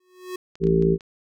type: tone with exponential growth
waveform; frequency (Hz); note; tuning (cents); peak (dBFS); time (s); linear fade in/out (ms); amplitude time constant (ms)
square; 366.1; F#4; -18; -28; 0-0.36; 5; 77
type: clicks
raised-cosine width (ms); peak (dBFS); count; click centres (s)
0.2; -28; 5; 0.555 / 0.639 / 0.67 / 0.824 / 1.008
type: harmonic tone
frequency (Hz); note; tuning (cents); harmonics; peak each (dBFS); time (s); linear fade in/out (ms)
55.7; A1; +22; 1 / 3 / 4 / 5 / 6 / 7 / 8; -30 / -20 / -30 / -31 / -31 / -19 / -27; 0.6-0.98; 50
effects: none

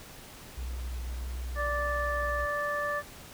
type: tone with vibrato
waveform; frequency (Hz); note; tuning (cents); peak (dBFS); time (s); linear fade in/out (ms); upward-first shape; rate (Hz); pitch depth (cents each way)
sine; 61.74; B1; 0; -33; 0.57-2.46; 10; sine; 1.6; 18
type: harmonic tone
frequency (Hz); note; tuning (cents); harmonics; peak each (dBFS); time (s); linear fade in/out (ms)
585; D5; -7; 1 / 2 / 3; -33 / -33 / -33; 1.55-3.03; 50
effects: pink hiss -48 dBFS RMS until 3.33 s

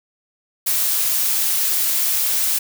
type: noise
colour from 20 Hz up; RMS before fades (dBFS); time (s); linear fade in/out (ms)
blue; -19; 0.66-2.59; 10
effects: none

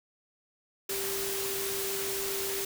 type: tone in noise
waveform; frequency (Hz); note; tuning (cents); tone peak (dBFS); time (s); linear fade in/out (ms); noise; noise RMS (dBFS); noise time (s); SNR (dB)
sine; 392; G4; 0; -35; 0.89-2.65; 5; white; -34; 0.89-2.65; -4
effects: none

